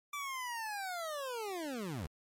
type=linear sweep; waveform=25% pulse; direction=down; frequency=1174.7 to 65.6 Hz; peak=-34 dBFS; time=0.13-2.07 s; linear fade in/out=5 ms; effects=MP3 64 kbps